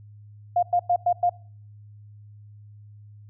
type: tone bursts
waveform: sine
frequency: 705 Hz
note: F5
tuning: 16 cents sharp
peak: -17 dBFS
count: 5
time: 0.56-1.295 s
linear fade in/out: 5 ms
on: 67 ms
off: 100 ms
effects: noise-tail reverb RT60 0.5 s tail -24 dB re dry + added 104 Hz sine -44 dBFS peak until 3.29 s